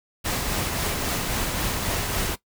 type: noise with tremolo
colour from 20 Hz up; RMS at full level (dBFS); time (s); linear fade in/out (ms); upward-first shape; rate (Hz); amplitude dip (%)
pink; -25; 0.24-2.36; 20; triangle; 3.7; 30
effects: noise-tail reverb RT60 0.1 s tail -17 dB re dry